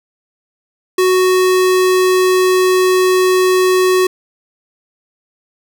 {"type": "tone", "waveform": "square", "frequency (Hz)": 370, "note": "F#4", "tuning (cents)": 0, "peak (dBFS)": -10, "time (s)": [0.98, 4.07], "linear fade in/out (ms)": 5, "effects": []}